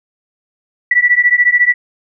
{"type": "beating tone pair", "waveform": "sine", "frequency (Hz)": [1949, 1963], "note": ["B6", "B6"], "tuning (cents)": [-23, -11], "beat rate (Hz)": 14, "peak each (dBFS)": -11, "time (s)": [0.91, 1.74], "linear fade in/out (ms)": 5, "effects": []}